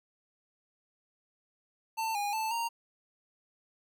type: tone with pitch steps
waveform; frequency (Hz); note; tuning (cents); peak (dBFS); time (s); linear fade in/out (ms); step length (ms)
square; 893 / 818 / 881 / 928; A5 / G#5 / A5 / A#5; +25 / -26 / +2 / -8; -31; 1.97-2.69; 20; 180
effects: none